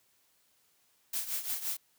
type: noise with tremolo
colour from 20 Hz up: blue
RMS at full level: -32 dBFS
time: 1.13-1.77 s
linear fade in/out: 5 ms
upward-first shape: triangle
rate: 5.8 Hz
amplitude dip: 80%
effects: white hiss -70 dBFS RMS until 1.98 s + high-pass 60 Hz 12 dB/octave